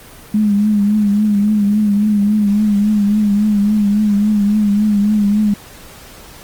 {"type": "tone with vibrato", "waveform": "sine", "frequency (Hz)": 207.7, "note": "G#3", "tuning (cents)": 0, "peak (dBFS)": -10, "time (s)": [0.34, 5.54], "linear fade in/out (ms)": 5, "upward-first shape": "triangle", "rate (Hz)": 3.6, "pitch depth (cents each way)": 65, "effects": ["pink hiss -38 dBFS RMS until 6.43 s", "Opus 24 kbps"]}